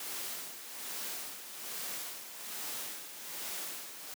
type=noise with tremolo; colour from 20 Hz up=white; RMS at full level=-39 dBFS; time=0-4.14 s; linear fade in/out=2 ms; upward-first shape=sine; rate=1.2 Hz; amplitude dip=60%; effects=high-pass 200 Hz 12 dB/octave